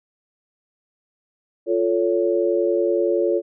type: chord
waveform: sine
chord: F augmented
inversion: none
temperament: equal with one note detuned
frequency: 349.2 / 440 / 560.2 Hz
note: F4 / A4 / C#5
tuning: 0 / 0 / +18 cents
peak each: -20 / -22 / -22 dBFS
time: 1.66-3.42 s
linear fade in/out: 50 ms
effects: none